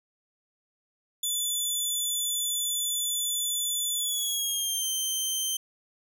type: tone with pitch glide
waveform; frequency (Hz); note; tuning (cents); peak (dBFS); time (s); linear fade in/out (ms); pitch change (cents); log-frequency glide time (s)
15% pulse; 3481 to 3119; A7 to G7; -19 to -9; -20; 1.23-5.57; 5; -190; 3.95-4.89
effects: none